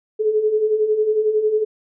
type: beating tone pair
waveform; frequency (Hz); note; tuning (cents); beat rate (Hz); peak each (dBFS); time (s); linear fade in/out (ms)
sine; 420.8 / 431.8; G#4 / A4; +23 / -33; 11; -23 / -16; 0.19-1.65; 20
effects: none